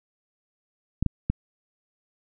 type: clicks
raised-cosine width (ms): 5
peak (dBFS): -10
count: 3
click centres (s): 1.026 / 1.063 / 1.3
effects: none